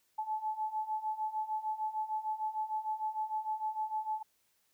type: beating tone pair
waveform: sine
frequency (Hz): 861 / 867.6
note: A5 / A5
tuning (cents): -38 / -25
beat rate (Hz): 6.6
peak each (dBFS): -38 / -35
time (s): 0.18-4.23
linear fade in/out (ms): 10
effects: white hiss -74 dBFS RMS until 4.73 s